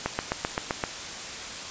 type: click train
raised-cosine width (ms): 0.5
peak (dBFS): -10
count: 7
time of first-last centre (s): 0.06-0.838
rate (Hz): 7.71
effects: white hiss -36 dBFS RMS until 1.7 s + resampled to 16000 Hz